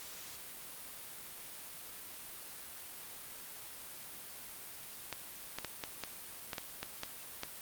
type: clicks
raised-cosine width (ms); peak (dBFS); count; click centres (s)
0.2; -20; 10; 5.127 / 5.586 / 5.647 / 5.838 / 6.037 / 6.532 / 6.582 / 6.83 / 7.034 / 7.434
effects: white hiss -48 dBFS RMS until 7.61 s + Opus 48 kbps